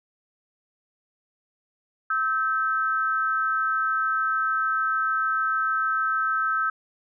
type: tone pair together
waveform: sine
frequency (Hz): 1300 / 1553.4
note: E6 / G6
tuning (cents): -24 / -16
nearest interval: minor third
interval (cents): 308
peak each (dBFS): -23 / -26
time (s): 2.1-6.7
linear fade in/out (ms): 5
effects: none